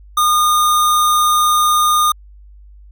sine tone with sample-and-hold, 1218 Hz, D#6, 37 cents flat, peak -10 dBFS, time 0.17-2.12 s, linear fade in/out 5 ms, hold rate 4900 Hz, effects added 50 Hz sine -38 dBFS peak until 2.91 s

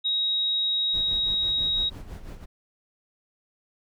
sine tone, 3797 Hz, A#7, 31 cents sharp, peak -22 dBFS, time 0.04-1.9 s, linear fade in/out 20 ms
brown noise with tremolo, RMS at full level -36 dBFS, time 0.93-2.46 s, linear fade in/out 20 ms, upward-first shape sine, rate 6 Hz, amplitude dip 65%
effects none

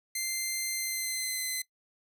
10% pulse tone with pitch glide, 2084 to 2043 Hz, C7 to C7, -7 to -42 cents, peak -22 dBFS, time 0.15-1.62 s, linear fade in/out 5 ms, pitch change -35 cents, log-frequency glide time 0.74-1.44 s, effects noise-tail reverb RT60 0.1 s tail -20 dB re dry

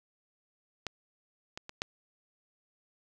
clicks, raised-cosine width 0.2 ms, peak -17 / -22 / -25 / -14 dBFS, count 4, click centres 0.867 / 1.575 / 1.694 / 1.819 s, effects none

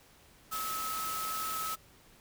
sine tone in noise, 1292 Hz, E6, 35 cents flat, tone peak -35 dBFS, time 0.51-1.76 s, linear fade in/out 20 ms, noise white, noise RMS -39 dBFS, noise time 0.51-1.76 s, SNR +1 dB, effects pink hiss -60 dBFS RMS until 2.2 s

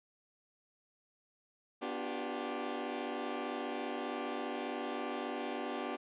20% pulse chord, G dominant seventh, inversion first, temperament equal with one note detuned, 246.9 / 293.7 / 357 / 392 Hz, B3 / D4 / F4 / G4, 0 / 0 / +38 / 0 cents, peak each -37 / -37 / -39 / -37 dBFS, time 1.81-5.97 s, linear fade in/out 20 ms, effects resampled to 8000 Hz

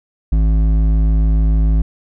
sine tone with hard clipping, 53.4 Hz, G#1, 49 cents sharp, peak -12 dBFS, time 0.32-1.82 s, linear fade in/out 5 ms, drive 9 dB, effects none

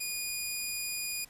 10% pulse tone, 2453 Hz, D#7, 25 cents flat, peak -24 dBFS, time 0-1.25 s, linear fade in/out 10 ms, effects pink hiss -58 dBFS RMS until 1.29 s + resampled to 32000 Hz

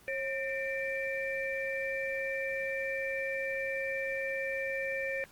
sine tone cluster, 541 / 1807 / 2344 Hz, C#5 / A6 / D7, -42 / +46 / -4 cents, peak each -35 / -37 / -37 dBFS, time 0.08-5.24 s, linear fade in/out 0 ms, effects pink hiss -58 dBFS RMS until 5.31 s + Opus 24 kbps

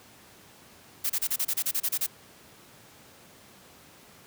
blue noise bursts, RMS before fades -27 dBFS, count 12, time 1.04-2.066 s, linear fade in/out 10 ms, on 58 ms, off 30 ms, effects pink hiss -53 dBFS RMS until 4.26 s + high-pass 100 Hz 12 dB/octave

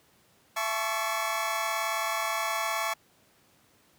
25% pulse tone cluster, 669 / 869 / 1096 / 1135 Hz, E5 / A5 / C#6 / C#6, +25 / -22 / -20 / +41 cents, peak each -30 dBFS, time 0.56-2.94 s, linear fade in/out 10 ms, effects pink hiss -63 dBFS RMS until 3.98 s + high-pass 100 Hz 12 dB/octave

